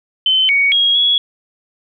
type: tone with pitch steps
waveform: sine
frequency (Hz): 3065 / 2238 / 3285 / 3356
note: G7 / C#7 / G#7 / G#7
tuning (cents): -40 / +16 / -20 / +17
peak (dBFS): -10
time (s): 0.26-1.18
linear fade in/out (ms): 2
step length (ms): 230
effects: none